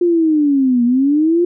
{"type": "linear two-way sweep", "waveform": "sine", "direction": "down then up", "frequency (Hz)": [355, 235.5, 355], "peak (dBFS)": -10, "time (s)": [0.01, 1.45], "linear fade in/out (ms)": 5, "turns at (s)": 0.84, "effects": []}